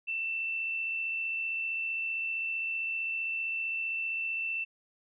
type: tone with amplitude modulation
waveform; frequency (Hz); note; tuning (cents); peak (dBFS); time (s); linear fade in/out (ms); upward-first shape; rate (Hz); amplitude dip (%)
sine; 2674; E7; +24; -29; 0.07-4.65; 20; sine; 75.4; 30
effects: none